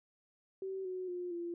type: tone with pitch steps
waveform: sine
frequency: 382.8 / 369.3 / 356.3 / 343.8 Hz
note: G4 / F#4 / F4 / F4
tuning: -41 / -3 / +35 / -27 cents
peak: -37 dBFS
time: 0.62-1.54 s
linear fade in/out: 2 ms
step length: 230 ms
effects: none